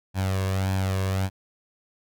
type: tone with flanger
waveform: sawtooth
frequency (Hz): 95.4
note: G2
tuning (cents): -47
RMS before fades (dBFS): -25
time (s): 0.14-1.3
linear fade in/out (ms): 50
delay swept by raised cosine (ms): 1.2 to 1.84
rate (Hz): 1.7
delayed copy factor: +0.6
effects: none